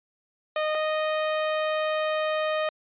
sawtooth tone pair in turn, 616 / 619.9 Hz, D#5 / D#5, -17 / -7 cents, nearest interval unison, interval 10 cents, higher second, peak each -20 dBFS, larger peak neither, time 0.56-0.75 / 0.75-2.69 s, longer second, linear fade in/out 2 ms, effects resampled to 8000 Hz

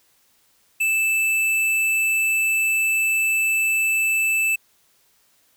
sine tone with hard clipping, 2637 Hz, E7, in tune, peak -19 dBFS, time 0.8-4.56 s, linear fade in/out 10 ms, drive 13 dB, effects white hiss -61 dBFS RMS until 5.56 s

